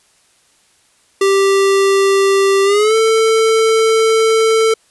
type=tone with pitch glide; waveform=square; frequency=392 to 445.1 Hz; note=G4 to A4; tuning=0 to +20 cents; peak=-10 dBFS; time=1.21-4.74 s; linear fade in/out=5 ms; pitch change=+220 cents; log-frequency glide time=2.64-2.95 s; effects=white hiss -54 dBFS RMS until 4.9 s + resampled to 24000 Hz